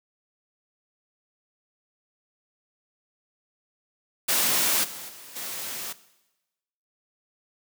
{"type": "noise with level steps", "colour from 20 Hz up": "white", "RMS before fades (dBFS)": [-23, -39, -45, -34], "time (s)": [4.28, 5.93], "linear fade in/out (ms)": 10, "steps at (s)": [4.83, 5.08, 5.35], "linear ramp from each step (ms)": 20, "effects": ["noise-tail reverb RT60 1.0 s tail -17 dB re dry", "high-pass 150 Hz 12 dB/octave"]}